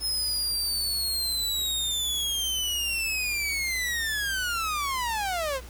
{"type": "linear sweep", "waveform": "sawtooth", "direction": "down", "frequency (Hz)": [5190, 493.9], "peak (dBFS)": -23, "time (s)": [0, 5.61], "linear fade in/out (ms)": 50, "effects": ["added 60 Hz sine -41 dBFS peak until 5.69 s", "pink hiss -48 dBFS RMS until 5.69 s"]}